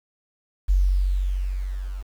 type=tone with level ramp; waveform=sine; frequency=46.74 Hz; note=F#1; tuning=18 cents sharp; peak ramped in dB=-14 to -29 dBFS; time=0.68-2.03 s; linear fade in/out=20 ms; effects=8-bit